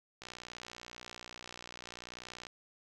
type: click train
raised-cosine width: 0.2 ms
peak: -28 dBFS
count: 137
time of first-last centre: 0.22-2.468 s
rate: 60.5 Hz
effects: none